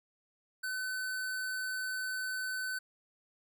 square tone, 1515 Hz, F#6, 40 cents sharp, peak -35 dBFS, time 0.63-2.79 s, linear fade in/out 10 ms, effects none

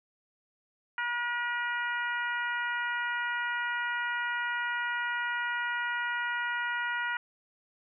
harmonic tone, 480 Hz, B4, 49 cents flat, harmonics 2 / 3 / 4 / 5 / 6, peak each -36 / -32 / -35 / -42 / -44 dBFS, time 0.98-7.17 s, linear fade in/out 2 ms, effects none

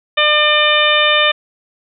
harmonic tone, 600 Hz, D5, 37 cents sharp, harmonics 1 / 2 / 3 / 4 / 5 / 6, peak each -17 / -17 / -17 / -17 / -17 / -17 dBFS, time 0.17-1.32 s, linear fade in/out 10 ms, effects none

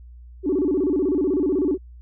sine tone with vibrato, 330.5 Hz, E4, 5 cents sharp, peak -17 dBFS, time 0.43-1.78 s, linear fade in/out 50 ms, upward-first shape square, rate 16 Hz, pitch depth 230 cents each way, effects tanh soft clip ceiling -13 dBFS + added 60 Hz sine -40 dBFS peak until 2.01 s

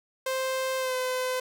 sawtooth tone with pitch glide, 523.3 to 509.9 Hz, C5 to C5, 0 to -45 cents, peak -23 dBFS, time 0.26-1.4 s, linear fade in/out 5 ms, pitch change -45 cents, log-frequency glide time 0.78-0.95 s, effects none

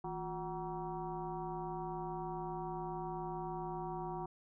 sine tone with frequency modulation, 554.4 Hz, C#5, in tune, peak -38 dBFS, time 0.04-4.26 s, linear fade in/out 5 ms, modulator 196 Hz, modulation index 2.4, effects none

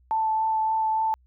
sine tone with vibrato, 880 Hz, A5, in tune, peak -21 dBFS, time 0.11-1.14 s, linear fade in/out 0 ms, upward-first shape sine, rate 3.5 Hz, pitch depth 10 cents each way, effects added 62 Hz sine -56 dBFS peak until 1.26 s

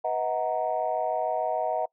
sine chord, B major seventh, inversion none, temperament equal with one note detuned, 493.9 / 633.5 / 740 / 932.3 Hz, B4 / D#5 / F#5 / A#5, 0 / +31 / 0 / 0 cents, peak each -34 / -28 / -28 / -33 dBFS, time 0.04-1.86 s, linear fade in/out 10 ms, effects noise-tail reverb RT60 0.1 s tail -23 dB re dry + tanh soft clip ceiling -15 dBFS

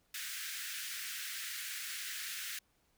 pink high-pass noise, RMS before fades -42 dBFS, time 0.14-2.59 s, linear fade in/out 5 ms, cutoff 1500 Hz, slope 48 dB/octave, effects pink hiss -74 dBFS RMS until 2.97 s

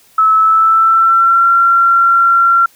sine tone with pitch glide, 1300 to 1369.4 Hz, E6 to F6, -24 to -34 cents, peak -6 dBFS, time 0.18-2.66 s, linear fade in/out 5 ms, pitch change +90 cents, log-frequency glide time 0.35-1.48 s, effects white hiss -48 dBFS RMS until 2.75 s

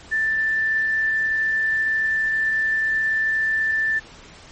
sine tone with quantisation, 1769 Hz, A6, 9 cents sharp, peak -18 dBFS, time 0.11-4 s, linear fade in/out 20 ms, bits 8, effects pink hiss -44 dBFS RMS until 4.51 s + MP3 32 kbps

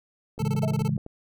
click train, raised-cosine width 2 ms, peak -26 dBFS, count 9, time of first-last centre 0.38-1.064 s, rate 11.7 Hz
25% pulse tone bursts, 440 Hz, A4, in tune, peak -28 dBFS, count 9, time 0.39-0.881 s, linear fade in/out 5 ms, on 35 ms, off 22 ms
sine chord, A major seventh, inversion none, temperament equal, 110 / 138.59 / 164.81 / 207.7 Hz, A2 / C#3 / E3 / G#3, 0 / 0 / 0 / 0 cents, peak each -32 / -26 / -29 / -29 dBFS, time 0.4-0.97 s, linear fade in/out 5 ms
sine tone with exponential decay, 645 Hz, E5, 38 cents flat, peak -24 dBFS, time 0.63-0.82 s, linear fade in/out 2 ms, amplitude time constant 40 ms
effects none

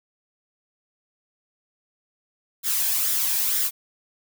blue noise with flanger, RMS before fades -23 dBFS, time 2.63-3.71 s, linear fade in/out 50 ms, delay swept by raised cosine 0.55 to 1.23 ms, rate 2.1 Hz, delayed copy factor +0.5, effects none

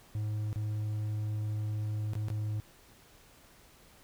triangle tone with dropouts, 106.5 Hz, G#2, 44 cents sharp, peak -29 dBFS, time 0.15-2.6 s, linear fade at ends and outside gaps 0 ms, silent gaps 0.529-0.559 / 2.134-2.153 / 2.284-2.302 s, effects pink hiss -59 dBFS RMS until 4.03 s

